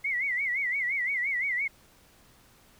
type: tone with vibrato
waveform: sine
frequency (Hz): 2086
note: C7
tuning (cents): -6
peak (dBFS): -26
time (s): 0.04-1.68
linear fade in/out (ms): 10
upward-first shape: sine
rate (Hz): 5.8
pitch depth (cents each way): 140
effects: pink hiss -59 dBFS RMS until 2.79 s